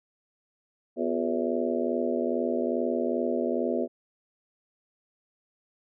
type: harmonic tone with a mistuned harmonic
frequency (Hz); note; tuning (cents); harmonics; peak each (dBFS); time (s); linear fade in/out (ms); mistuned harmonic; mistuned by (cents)
82.41; E2; 0; 3 / 4 / 5 / 6 / 7 / 8; -30 / -31 / -32 / -33 / -33 / -34; 0.96-3.88; 50; 4; +110
effects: none